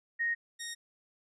sine / 10% pulse tone pair in turn, 1864.7 / 1864.7 Hz, A#6 / A#6, 0 / 0 cents, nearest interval unison, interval 0 cents, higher neither, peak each -28 dBFS, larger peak neither, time 0.19-0.35 / 0.59-0.75 s, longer neither, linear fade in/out 20 ms, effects low-pass 9000 Hz 12 dB/octave

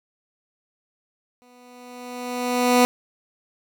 15% pulse tone with exponential growth, 246.9 Hz, B3, in tune, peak -6 dBFS, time 1.42-2.85 s, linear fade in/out 0 ms, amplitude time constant 310 ms, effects none

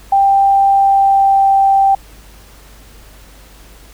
sine tone with pitch glide, 788 to 783 Hz, G5 to G5, +9 to -2 cents, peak -7 dBFS, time 0.12-1.95 s, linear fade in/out 5 ms, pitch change -11 cents, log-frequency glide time 0.67-1.49 s, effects added 50 Hz sine -39 dBFS peak until 3.93 s + pink hiss -43 dBFS RMS until 3.93 s

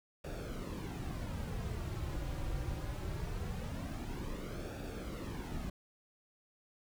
brown noise with flanger, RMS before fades -40 dBFS, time 0.24-5.7 s, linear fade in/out 5 ms, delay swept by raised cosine 0.97 to 4.67 ms, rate 0.22 Hz, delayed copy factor -0.6, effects none

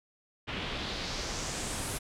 pink noise with low-pass filter sweep, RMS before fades -36 dBFS, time 0.47-1.99 s, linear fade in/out 20 ms, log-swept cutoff 2800 to 11000 Hz, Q 2.2, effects none

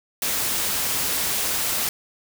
white noise, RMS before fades -24 dBFS, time 0.22-1.89 s, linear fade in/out 2 ms, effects none

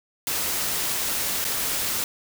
white noise with dropouts, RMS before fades -26 dBFS, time 0.27-2.04 s, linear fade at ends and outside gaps 1 ms, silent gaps 1.443-1.45 s, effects none

